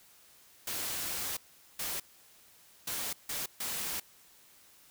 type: noise bursts at uneven times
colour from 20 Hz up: white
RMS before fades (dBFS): -36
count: 5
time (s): 0.67-1.37 / 1.79-2 / 2.87-3.13 / 3.29-3.46 / 3.6-4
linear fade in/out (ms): 5
effects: white hiss -60 dBFS RMS until 4.9 s